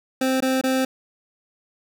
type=tone with dropouts; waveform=25% pulse; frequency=261.6 Hz; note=C4; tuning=in tune; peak=-15 dBFS; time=0.21-0.85 s; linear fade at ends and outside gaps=5 ms; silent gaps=0.405-0.423 / 0.613-0.637 s; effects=none